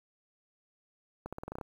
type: accelerating click train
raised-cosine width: 1 ms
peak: -25 dBFS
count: 9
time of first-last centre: 1.26-1.612 s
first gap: 66 ms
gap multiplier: 0.88
effects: 9-bit